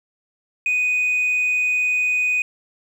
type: tone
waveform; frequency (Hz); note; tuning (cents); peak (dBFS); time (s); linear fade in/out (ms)
sine; 2489; D#7; 0; -15; 0.66-2.42; 2
effects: tanh soft clip ceiling -15 dBFS + 8-bit